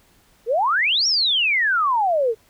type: exponential two-way sweep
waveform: sine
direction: up then down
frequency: 426.7 to 5700 to 426.7 Hz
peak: -16 dBFS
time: 0.46-2.35 s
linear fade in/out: 50 ms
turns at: 1.07 s
effects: pink hiss -57 dBFS RMS until 2.49 s